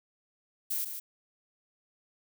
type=noise with echo; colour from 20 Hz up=violet; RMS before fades=-32 dBFS; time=0.7-0.85 s; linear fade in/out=10 ms; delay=150 ms; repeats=1; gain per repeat=-7 dB; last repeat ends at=1 s; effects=none